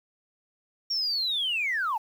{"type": "linear sweep", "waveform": "sine", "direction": "down", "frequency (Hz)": [5588, 813], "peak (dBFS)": -24, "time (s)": [0.9, 1.98], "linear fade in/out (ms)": 10, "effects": ["tanh soft clip ceiling -21 dBFS", "9-bit"]}